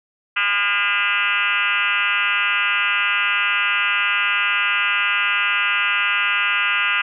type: tone with frequency modulation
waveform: sine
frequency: 2021 Hz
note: B6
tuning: 39 cents sharp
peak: -16 dBFS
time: 0.36-7.02 s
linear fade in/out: 10 ms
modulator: 201 Hz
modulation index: 4.1
effects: none